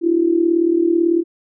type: tone with amplitude modulation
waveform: sine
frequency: 337.6 Hz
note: E4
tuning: 41 cents sharp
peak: -9 dBFS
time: 0.01-1.24 s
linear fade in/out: 50 ms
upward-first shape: sine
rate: 38.1 Hz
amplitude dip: 75%
effects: none